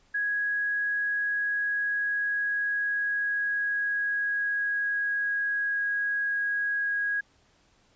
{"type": "tone with pitch glide", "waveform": "sine", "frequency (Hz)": [1661.2, 1649.7], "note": ["G#6", "G#6"], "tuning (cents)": [0, -12], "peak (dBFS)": -25, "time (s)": [0.14, 7.21], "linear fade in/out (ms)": 10, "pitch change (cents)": -12, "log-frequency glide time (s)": [0.9, 5.69], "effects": ["pink hiss -64 dBFS RMS until 7.95 s", "resampled to 16000 Hz"]}